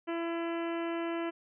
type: harmonic tone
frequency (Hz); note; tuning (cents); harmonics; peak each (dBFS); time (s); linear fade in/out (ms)
335.6; E4; +31; 1 / 2 / 3 / 4 / 5 / 6 / 7 / 8 / 9; -33 / -39 / -43 / -45 / -47 / -49 / -50 / -51 / -52; 0.07-1.31; 20
effects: none